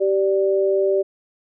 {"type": "tone pair together", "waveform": "sine", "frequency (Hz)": [388.1, 587.3], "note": ["G4", "D5"], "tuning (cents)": [-17, 0], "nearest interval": "perfect fifth", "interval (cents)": 717, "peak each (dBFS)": [-17, -20], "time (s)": [0, 1.03], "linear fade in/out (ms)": 20, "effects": []}